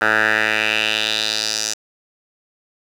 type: tone with band-pass filter sweep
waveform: 10% pulse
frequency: 108.5 Hz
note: A2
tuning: 24 cents flat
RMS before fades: -19 dBFS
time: 0.01-1.74 s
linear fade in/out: 10 ms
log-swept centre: 1400 to 6100 Hz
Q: 3
effects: 7-bit